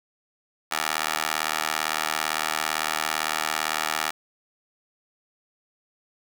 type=tone with high-pass filter; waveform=15% pulse; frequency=77.78 Hz; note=D#2; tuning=in tune; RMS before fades=-27 dBFS; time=0.71-4.11 s; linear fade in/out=10 ms; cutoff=1100 Hz; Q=0.98; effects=none